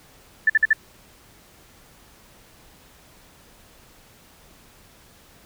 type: tone bursts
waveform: sine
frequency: 1760 Hz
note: A6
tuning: in tune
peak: -12 dBFS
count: 4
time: 0.47-0.732 s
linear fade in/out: 5 ms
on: 28 ms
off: 50 ms
effects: pink hiss -52 dBFS RMS until 5.45 s